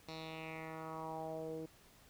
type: tone with low-pass filter sweep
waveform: 10% pulse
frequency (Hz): 159.9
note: D#3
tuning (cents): +48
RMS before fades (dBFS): -45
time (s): 0.08-1.66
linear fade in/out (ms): 5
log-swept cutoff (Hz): 4700 to 390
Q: 3.4
effects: pink hiss -64 dBFS RMS until 2.09 s